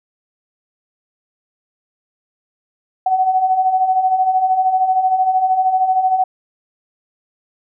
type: beating tone pair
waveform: sine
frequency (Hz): 740 / 753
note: F#5 / F#5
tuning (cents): 0 / +30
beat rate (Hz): 13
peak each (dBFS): -20 / -13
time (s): 3.06-6.24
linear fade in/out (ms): 5
effects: none